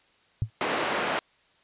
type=tone with exponential decay; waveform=sine; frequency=110 Hz; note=A2; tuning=in tune; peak=-18 dBFS; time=0.42-0.5 s; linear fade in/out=0 ms; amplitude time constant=17 ms
type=band-pass noise; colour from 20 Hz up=pink; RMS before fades=-28 dBFS; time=0.61-1.19 s; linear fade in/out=0 ms; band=380 to 2600 Hz; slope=12 dB/octave
effects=white hiss -63 dBFS RMS until 1.63 s + resampled to 8000 Hz